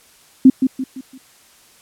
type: tone with echo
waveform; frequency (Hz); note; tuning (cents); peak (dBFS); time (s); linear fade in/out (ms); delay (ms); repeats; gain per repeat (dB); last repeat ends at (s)
sine; 261.6; C4; 0; -3; 0.45-0.5; 5; 170; 4; -8; 1.18
effects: white hiss -50 dBFS RMS until 1.81 s + low-pass 12000 Hz 12 dB/octave